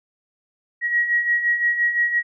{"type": "beating tone pair", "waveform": "sine", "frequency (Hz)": [1900, 1905.8], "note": ["A#6", "A#6"], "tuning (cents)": [33, 38], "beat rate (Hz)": 5.8, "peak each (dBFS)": [-25, -18], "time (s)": [0.81, 2.23], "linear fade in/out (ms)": 50, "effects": []}